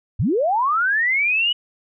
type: linear sweep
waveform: sine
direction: up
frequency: 69.3 to 2960 Hz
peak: -16 dBFS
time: 0.19-1.53 s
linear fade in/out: 10 ms
effects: none